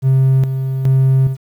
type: tone with tremolo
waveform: triangle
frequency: 132.8 Hz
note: C3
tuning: 26 cents sharp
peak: -6 dBFS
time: 0.02-1.37 s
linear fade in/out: 50 ms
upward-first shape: square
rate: 1.2 Hz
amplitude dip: 60%
effects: tanh soft clip ceiling -2 dBFS + 8-bit